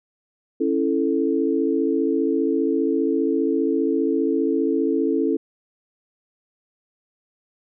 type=chord; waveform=sine; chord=A major; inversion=first; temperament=just; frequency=275 / 330 / 440 Hz; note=C#4 / E4 / A4; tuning=-14 / +2 / 0 cents; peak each=-22 / -22 / -23 dBFS; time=0.6-5.37 s; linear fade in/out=10 ms; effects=none